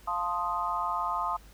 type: chord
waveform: sine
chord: F dominant seventh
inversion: none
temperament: equal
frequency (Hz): 698.5 / 880 / 1046.5 / 1244.5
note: F5 / A5 / C6 / Eb6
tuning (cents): 0 / 0 / 0 / 0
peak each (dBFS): -36 / -34 / -32 / -32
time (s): 0.07-1.37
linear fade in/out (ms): 10
effects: added 50 Hz sine -51 dBFS peak until 1.53 s + pink hiss -57 dBFS RMS until 1.53 s